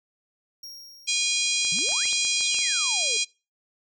45% pulse tone with exponential decay, 5588 Hz, F8, in tune, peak -37 dBFS, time 0.63-2.06 s, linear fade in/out 5 ms, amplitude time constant 310 ms
harmonic tone, 813 Hz, G#5, 37 cents flat, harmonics 3 / 4 / 5 / 6 / 7 / 8 / 9 / 10, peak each -28 / -29 / -30 / -31 / -31 / -32 / -33 / -33 dBFS, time 1.07-3.25 s, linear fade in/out 20 ms
clicks, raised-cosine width 0.5 ms, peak -28 dBFS, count 10, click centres 1.649 / 1.787 / 1.89 / 1.921 / 2.055 / 2.129 / 2.25 / 2.408 / 2.545 / 2.588 s
sine exponential two-way sweep, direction up then down, 147.8 to 7810 to 419.4 Hz, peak -36 dBFS, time 1.72-3.17 s, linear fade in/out 2 ms, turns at 2.21 s
effects noise-tail reverb RT60 0.3 s tail -23 dB re dry

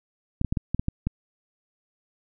clicks, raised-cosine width 5 ms, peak -12 dBFS, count 8, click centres 0.414 / 0.447 / 0.525 / 0.572 / 0.746 / 0.795 / 0.884 / 1.07 s, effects none

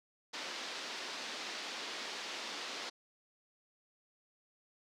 white band-pass noise, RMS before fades -43 dBFS, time 0.33-2.9 s, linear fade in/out 10 ms, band 240 to 5100 Hz, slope 24 dB/octave, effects none

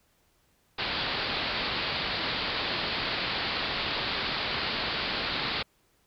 white low-pass noise, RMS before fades -31 dBFS, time 0.78-5.63 s, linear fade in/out 10 ms, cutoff 4700 Hz, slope 96 dB/octave, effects pink hiss -68 dBFS RMS until 6.06 s

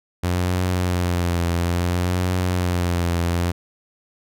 sawtooth tone with vibrato, 88.4 Hz, F2, 22 cents sharp, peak -15 dBFS, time 0.23-3.52 s, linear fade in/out 10 ms, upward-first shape triangle, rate 0.59 Hz, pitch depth 60 cents each way, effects none

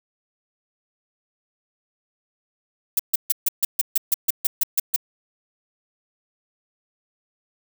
violet noise bursts, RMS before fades -18 dBFS, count 13, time 2.97-4.962 s, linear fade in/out 5 ms, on 24 ms, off 140 ms, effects none

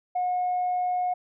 sine tone, 724 Hz, F#5, 38 cents flat, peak -22 dBFS, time 0.15-1.14 s, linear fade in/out 10 ms, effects tanh soft clip ceiling -20 dBFS

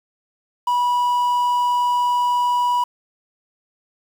triangle tone with quantisation, 977 Hz, B5, 19 cents flat, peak -14 dBFS, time 0.67-2.84 s, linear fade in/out 5 ms, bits 7, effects none

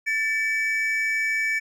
triangle tone pair together, 1774.2 / 2287 Hz, A6 / D7, +14 / -47 cents, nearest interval major third, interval 439 cents, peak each -24 / -22 dBFS, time 0.06-1.6 s, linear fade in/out 20 ms, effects none

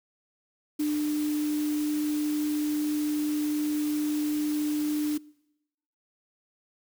sine tone in noise, 299.6 Hz, D4, 35 cents sharp, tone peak -24 dBFS, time 0.79-5.18 s, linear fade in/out 10 ms, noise white, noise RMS -41 dBFS, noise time 0.79-5.18 s, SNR +14 dB, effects noise-tail reverb RT60 0.9 s tail -24 dB re dry

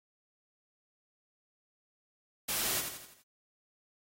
white noise with echo, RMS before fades -33 dBFS, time 2.48-2.81 s, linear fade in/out 10 ms, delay 83 ms, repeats 5, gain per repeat -6 dB, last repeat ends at 3.225 s, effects AAC 48 kbps

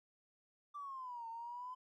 triangle exponential two-way sweep, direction down then up, 1181 to 905 to 1020 Hz, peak -40 dBFS, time 0.74-1.75 s, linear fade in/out 20 ms, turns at 1.28 s, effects tanh soft clip ceiling -42 dBFS

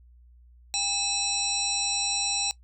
harmonic tone with a mistuned harmonic, 801 Hz, G5, 37 cents sharp, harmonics 1 / 3 / 5 / 7 / 9 / 10, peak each -36 / -35 / -29 / -32 / -35 / -32 dBFS, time 0.74-2.51 s, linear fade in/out 0 ms, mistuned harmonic 3, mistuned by +130 cents, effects noise-tail reverb RT60 0.1 s tail -19 dB re dry + added 60 Hz sine -51 dBFS peak until 2.63 s

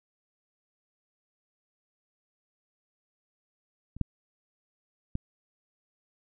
clicks, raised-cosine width 5 ms, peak -30 / -13 / -18 dBFS, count 3, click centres 3.966 / 4.013 / 5.154 s, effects none

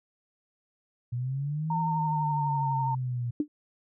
sine linear two-way sweep, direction up then down, 118.7 to 165.1 to 118.7 Hz, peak -28 dBFS, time 1.12-3.31 s, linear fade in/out 10 ms, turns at 1.77 s
sine tone with vibrato, 913 Hz, A#5, 36 cents flat, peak -27 dBFS, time 1.7-2.95 s, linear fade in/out 5 ms, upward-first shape triangle, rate 12 Hz, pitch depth 40 cents each way
sine tone with exponential decay, 297.5 Hz, D4, 22 cents sharp, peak -19 dBFS, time 3.4-3.48 s, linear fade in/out 2 ms, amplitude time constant 16 ms
effects none

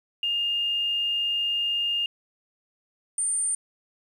sine tone pair in turn, 2822 / 8959 Hz, F7 / C#9, +17 / +17 cents, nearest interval octave + minor sixth, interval 2000 cents, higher second, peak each -23 dBFS, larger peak neither, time 0.23-2.06 / 3.18-3.55 s, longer first, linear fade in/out 2 ms, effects 9-bit

